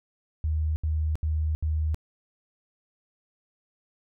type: tone bursts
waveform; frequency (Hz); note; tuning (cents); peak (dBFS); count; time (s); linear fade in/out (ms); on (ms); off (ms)
sine; 77.7; D#2; -2; -23; 4; 0.44-1.945; 0; 320; 75
effects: none